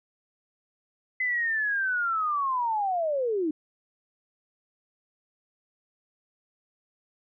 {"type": "linear sweep", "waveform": "sine", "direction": "down", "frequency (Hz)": [2039, 293.7], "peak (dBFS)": -24, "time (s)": [1.2, 3.51], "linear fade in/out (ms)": 5, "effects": []}